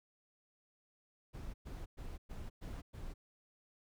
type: noise bursts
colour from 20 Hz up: brown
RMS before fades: -45 dBFS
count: 6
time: 1.33-3.14 s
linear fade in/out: 20 ms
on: 210 ms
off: 110 ms
effects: none